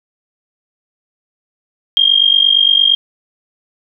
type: tone with amplitude modulation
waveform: sine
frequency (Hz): 3217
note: G7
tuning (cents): +44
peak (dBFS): -4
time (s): 1.97-2.95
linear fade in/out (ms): 0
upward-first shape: sine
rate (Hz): 48.7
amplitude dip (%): 85
effects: none